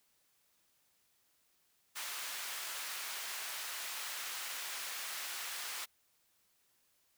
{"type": "high-pass noise", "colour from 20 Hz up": "pink", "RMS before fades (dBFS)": -42, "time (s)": [1.95, 5.86], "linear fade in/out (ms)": 20, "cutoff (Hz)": 1300, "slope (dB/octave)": 12, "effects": ["white hiss -74 dBFS RMS until 7.17 s"]}